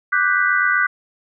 sine chord, G major seventh, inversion second, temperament equal, 1174.7 / 1480 / 1568 / 1975.5 Hz, D6 / F#6 / G6 / B6, 0 / 0 / 0 / 0 cents, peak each -22 / -17 / -21 / -22 dBFS, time 0.12-0.87 s, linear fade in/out 10 ms, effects none

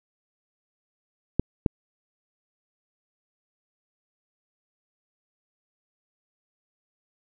clicks, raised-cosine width 3 ms, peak -7 dBFS, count 2, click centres 1.396 / 1.662 s, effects none

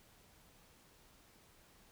silence, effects pink hiss -65 dBFS RMS until 1.91 s

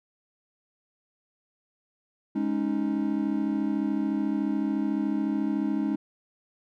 triangle chord, Ab suspended fourth, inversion none, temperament equal, 207.7 / 277.2 / 311.1 Hz, Ab3 / Db4 / Eb4, 0 / 0 / 0 cents, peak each -27 dBFS, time 2.35-5.96 s, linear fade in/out 10 ms, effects none

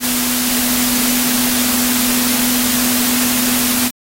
sine tone in noise, 246.9 Hz, B3, in tune, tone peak -19 dBFS, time 0-3.91 s, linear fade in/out 50 ms, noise white, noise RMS -17 dBFS, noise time 0-3.91 s, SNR -5 dB, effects AAC 48 kbps

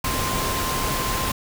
sine tone in noise, 1046.5 Hz, C6, in tune, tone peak -28 dBFS, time 0.04-1.32 s, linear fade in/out 5 ms, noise pink, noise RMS -25 dBFS, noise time 0.04-1.32 s, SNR -6 dB, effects none

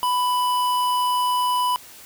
square tone with notch filter, 993 Hz, B5, 9 cents sharp, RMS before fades -21 dBFS, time 0.03-1.76 s, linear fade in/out 0 ms, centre 6500 Hz, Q 1.2, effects white hiss -44 dBFS RMS until 2.05 s

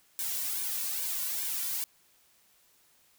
blue noise with flanger, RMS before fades -33 dBFS, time 0.19-1.84 s, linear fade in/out 0 ms, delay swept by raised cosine 1.5 to 2.44 ms, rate 2.4 Hz, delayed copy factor -1, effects white hiss -65 dBFS RMS until 3.18 s

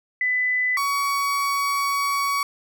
sine / 35% pulse tone pair in turn, 2000 / 1125.7 Hz, B6 / C#6, +21 / +26 cents, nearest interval minor seventh, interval 995 cents, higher first, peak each -19 dBFS, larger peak neither, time 0.21-0.77 / 0.77-2.43 s, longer second, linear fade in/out 2 ms, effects none

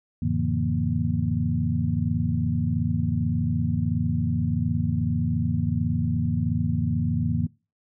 sine tone cluster, 88.9 / 110.5 / 144.3 / 167 / 235.6 Hz, F2 / A2 / D3 / E3 / A#3, +31 / +8 / -30 / +23 / +19 cents, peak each -28 dBFS, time 0.22-7.47 s, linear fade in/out 5 ms, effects noise-tail reverb RT60 0.3 s tail -22 dB re dry

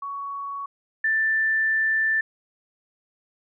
sine tone pair in turn, 1119 / 1770.2 Hz, C#6 / A6, +16 / +10 cents, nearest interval minor sixth, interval 794 cents, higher second, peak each -29 / -19 dBFS, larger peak second, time 0.02-0.66 / 1.04-2.21 s, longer second, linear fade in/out 5 ms, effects none

